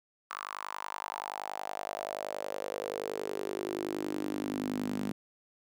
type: tone with high-pass filter sweep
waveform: sawtooth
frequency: 50.6 Hz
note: G#1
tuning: 44 cents flat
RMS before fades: -37 dBFS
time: 0.3-5.12 s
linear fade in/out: 5 ms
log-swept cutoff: 1200 to 220 Hz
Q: 4.8
effects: none